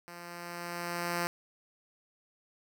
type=tone with level ramp; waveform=5% pulse; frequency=173.2 Hz; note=F3; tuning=14 cents flat; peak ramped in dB=-34 to -18 dBFS; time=0.08-1.27 s; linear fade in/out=0 ms; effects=none